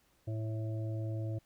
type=harmonic tone; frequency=110 Hz; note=A2; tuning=in tune; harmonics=1 / 3 / 5 / 6; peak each=-34 / -44 / -48 / -50 dBFS; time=0.27-1.39 s; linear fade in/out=10 ms; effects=pink hiss -71 dBFS RMS until 1.45 s